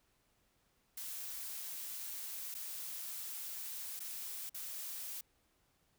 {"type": "noise with dropouts", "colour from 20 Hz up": "blue", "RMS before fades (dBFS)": -44, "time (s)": [0.97, 5.21], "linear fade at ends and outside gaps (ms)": 5, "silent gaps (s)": [[2.543, 2.549], [3.994, 4.002], [4.495, 4.544]], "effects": ["pink hiss -75 dBFS RMS until 5.98 s"]}